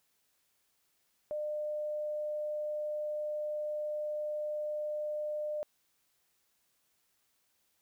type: tone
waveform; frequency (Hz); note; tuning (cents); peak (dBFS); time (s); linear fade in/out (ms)
sine; 602; D5; +43; -33; 1.31-5.63; 0
effects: white hiss -75 dBFS RMS until 7.81 s